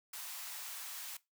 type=high-pass noise; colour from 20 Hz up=white; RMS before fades=-45 dBFS; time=0.13-1.17 s; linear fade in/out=5 ms; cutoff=740 Hz; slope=24 dB/octave; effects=noise-tail reverb RT60 0.2 s tail -19 dB re dry